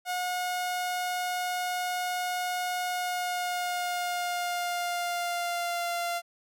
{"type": "tone with pitch glide", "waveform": "sawtooth", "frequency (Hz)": [723, 692.3], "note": ["F#5", "F5"], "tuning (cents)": [-40, -15], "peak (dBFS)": -25, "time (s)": [0.05, 6.22], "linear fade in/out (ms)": 50, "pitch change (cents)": -75, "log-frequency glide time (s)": [2.88, 5.92], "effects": []}